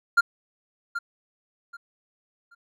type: tone with echo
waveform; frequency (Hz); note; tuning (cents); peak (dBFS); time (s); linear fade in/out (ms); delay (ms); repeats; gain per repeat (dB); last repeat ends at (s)
triangle; 1396.9; F6; 0; -12; 0.17-0.21; 10; 780; 3; -12; 2.55
effects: none